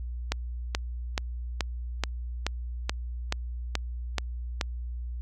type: click train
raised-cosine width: 0.2 ms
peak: -9 dBFS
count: 11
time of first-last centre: 0.32-4.612 s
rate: 2.33 Hz
effects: added 60 Hz sine -32 dBFS peak until 5.21 s